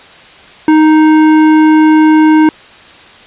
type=tone with hard clipping; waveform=triangle; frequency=311.1 Hz; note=D#4; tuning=in tune; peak=-5 dBFS; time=0.68-2.49 s; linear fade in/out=2 ms; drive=16 dB; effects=white hiss -36 dBFS RMS until 3.26 s + resampled to 8000 Hz